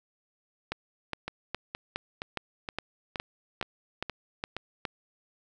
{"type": "two click trains", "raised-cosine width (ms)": 0.3, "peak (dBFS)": [-18, -15], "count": [8, 11], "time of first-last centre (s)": [[1.28, 4.566], [0.72, 4.852]], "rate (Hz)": [2.13, 2.42], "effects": []}